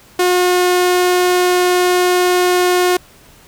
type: tone with vibrato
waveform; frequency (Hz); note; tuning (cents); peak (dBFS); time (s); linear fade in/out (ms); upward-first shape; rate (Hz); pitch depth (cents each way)
sawtooth; 360.1; F#4; -47; -7; 0.19-2.97; 5; sine; 20; 8
effects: pink hiss -45 dBFS RMS until 3.47 s